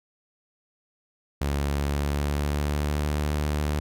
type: tone with pitch glide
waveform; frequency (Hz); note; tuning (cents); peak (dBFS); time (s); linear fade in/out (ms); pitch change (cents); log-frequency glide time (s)
sawtooth; 71 to 74.4; C#2 to D2; +42 to +23; -20; 1.41-3.8; 5; +81; 1.65-3.15
effects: none